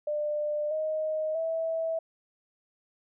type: tone with pitch steps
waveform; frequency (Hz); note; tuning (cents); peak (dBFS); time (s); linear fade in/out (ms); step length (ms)
sine; 597 / 623.8 / 651.8; D5 / D#5 / E5; +28 / +4 / -20; -27; 0.07-1.99; 5; 640
effects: none